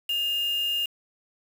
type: tone with quantisation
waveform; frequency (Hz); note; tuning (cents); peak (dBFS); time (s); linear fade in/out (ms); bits
sine; 2826; F7; +20; -24; 0.09-0.86; 5; 6
effects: none